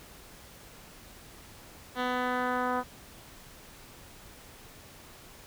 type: tone with low-pass filter sweep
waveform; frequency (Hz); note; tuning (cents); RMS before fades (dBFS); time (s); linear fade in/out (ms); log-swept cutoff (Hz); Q
10% pulse; 250; B3; +21; -30; 1.95-2.84; 50; 3000 to 1200; 1.5
effects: pink hiss -51 dBFS RMS until 5.46 s